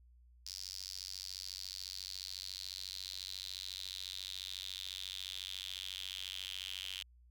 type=tone with high-pass filter sweep; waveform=sawtooth; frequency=94.1 Hz; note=F#2; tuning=30 cents sharp; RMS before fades=-45 dBFS; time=0.46-7.03 s; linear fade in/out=0 ms; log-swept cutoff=5000 to 3100 Hz; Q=6.1; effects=added 60 Hz sine -60 dBFS peak until 7.3 s